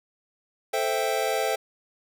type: chord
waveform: square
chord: A minor seventh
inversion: none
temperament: equal with one note detuned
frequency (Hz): 440 / 523.3 / 661.9 / 784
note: A4 / C5 / E5 / G5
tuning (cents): 0 / 0 / +7 / 0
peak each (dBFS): -30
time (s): 0.73-1.56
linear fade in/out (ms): 10
effects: none